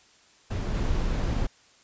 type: noise with level steps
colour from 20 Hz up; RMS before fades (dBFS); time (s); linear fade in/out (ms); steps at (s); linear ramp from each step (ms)
brown; -28 / -26; 0.5-1.47; 10; 0.74; 5
effects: white hiss -58 dBFS RMS until 1.83 s + resampled to 16000 Hz